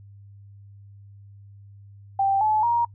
sine tone with pitch steps, 784 / 859.9 / 943.2 Hz, G5 / A5 / A#5, 0 / -40 / +20 cents, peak -18 dBFS, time 2.19-2.85 s, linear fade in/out 5 ms, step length 220 ms, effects noise-tail reverb RT60 0.1 s tail -26 dB re dry + added 100 Hz sine -44 dBFS peak until 2.94 s

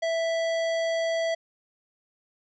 sine tone with hard clipping, 659.3 Hz, E5, in tune, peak -26 dBFS, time 0.02-1.35 s, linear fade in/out 10 ms, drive 16 dB, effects resampled to 16000 Hz

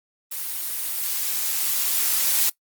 blue noise with level ramp, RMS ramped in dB -30 to -19 dBFS, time 0.31-2.5 s, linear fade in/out 10 ms, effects noise-tail reverb RT60 0.1 s tail -20 dB re dry + Opus 32 kbps

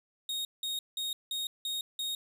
40% pulse tone bursts, 3729 Hz, A#7, in tune, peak -31 dBFS, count 6, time 0.29-2.15 s, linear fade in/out 2 ms, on 160 ms, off 180 ms, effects none

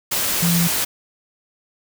sine tone in noise, 171 Hz, F3, 36 cents flat, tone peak -16 dBFS, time 0.42-0.68 s, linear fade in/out 10 ms, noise white, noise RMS -21 dBFS, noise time 0.11-0.85 s, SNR +2 dB, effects none

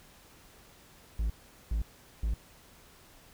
triangle tone bursts, 54.8 Hz, A1, 6 cents flat, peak -25 dBFS, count 3, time 1.19-2.34 s, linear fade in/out 5 ms, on 110 ms, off 410 ms, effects pink hiss -57 dBFS RMS until 3.33 s

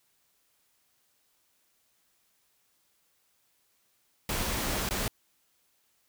pink noise with dropouts, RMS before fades -31 dBFS, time 4.29-5.08 s, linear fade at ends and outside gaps 2 ms, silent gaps 4.89-4.908 s, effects white hiss -71 dBFS RMS until 6.08 s

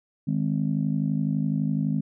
sine chord, Ab major, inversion second, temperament just, 155.74 / 207.7 / 259.6 Hz, Eb3 / Ab3 / C4, +2 / 0 / -13 cents, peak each -25 / -26 / -28 dBFS, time 0.27-2.01 s, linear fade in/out 10 ms, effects tanh soft clip ceiling -13 dBFS

